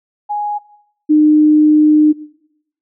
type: tone pair in turn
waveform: sine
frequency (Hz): 830.6 / 304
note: G#5 / D#4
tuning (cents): 0 / -40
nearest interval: octave + perfect fourth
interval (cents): 1740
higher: first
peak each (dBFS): -16 / -6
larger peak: second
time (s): 0.29-0.59 / 1.09-2.13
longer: second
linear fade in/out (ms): 20
effects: noise-tail reverb RT60 0.8 s tail -19 dB re dry